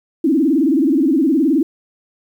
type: tone with vibrato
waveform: sine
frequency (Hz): 293.7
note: D4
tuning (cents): 0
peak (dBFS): -11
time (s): 0.24-1.63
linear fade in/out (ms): 5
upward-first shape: sine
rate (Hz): 19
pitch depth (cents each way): 240
effects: 8-bit